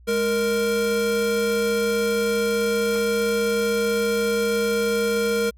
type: tone pair together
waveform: square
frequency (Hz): 207.7 / 466.2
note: G#3 / A#4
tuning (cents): 0 / 0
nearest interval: octave + major second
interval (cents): 1400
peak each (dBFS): -28 / -21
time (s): 0.07-5.51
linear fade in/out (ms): 20
effects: added 60 Hz sine -46 dBFS peak until 5.57 s + AAC 64 kbps